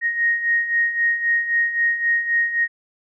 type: beating tone pair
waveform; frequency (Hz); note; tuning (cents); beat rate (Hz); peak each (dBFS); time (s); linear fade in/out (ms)
sine; 1866 / 1869.8; A#6 / A#6; +1 / +5; 3.8; -24 / -18; 0.01-2.68; 50
effects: none